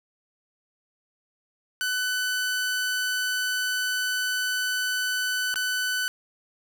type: tone with dropouts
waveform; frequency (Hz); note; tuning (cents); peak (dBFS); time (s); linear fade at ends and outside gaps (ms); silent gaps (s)
sawtooth; 1500; F#6; +23; -21; 1.81-6.08; 0; 5.541-5.558
effects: none